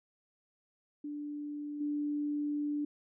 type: tone with level steps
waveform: sine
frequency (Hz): 293.7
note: D4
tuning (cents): 0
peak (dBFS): -37 / -31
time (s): 1.04-2.85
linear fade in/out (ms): 5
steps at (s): 1.8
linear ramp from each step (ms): 10
effects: none